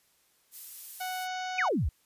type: noise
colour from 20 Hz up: violet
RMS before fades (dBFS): -41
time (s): 0.51-1.28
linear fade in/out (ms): 50
type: harmonic tone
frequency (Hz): 740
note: F#5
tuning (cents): 0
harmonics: 1 / 2 / 3 / 4 / 5 / 6 / 7 / 8 / 9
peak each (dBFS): -34 / -40 / -44 / -46 / -48 / -50 / -51 / -52 / -53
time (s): 1-1.69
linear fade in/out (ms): 10
type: exponential sweep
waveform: sine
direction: down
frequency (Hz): 2626 to 53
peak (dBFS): -25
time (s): 1.58-1.89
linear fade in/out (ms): 5
effects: white hiss -68 dBFS RMS until 2.05 s + resampled to 32000 Hz